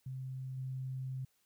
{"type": "tone with level steps", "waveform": "sine", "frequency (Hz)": 130.81, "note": "C3", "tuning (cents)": 0, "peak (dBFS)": [-39, -37], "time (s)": [0.06, 1.25], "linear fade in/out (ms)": 5, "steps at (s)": 0.57, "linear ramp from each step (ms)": 10, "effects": ["white hiss -75 dBFS RMS until 1.45 s"]}